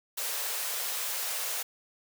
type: high-pass noise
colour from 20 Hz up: white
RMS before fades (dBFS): -33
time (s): 0.17-1.63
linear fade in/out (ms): 10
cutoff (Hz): 430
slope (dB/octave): 96
effects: none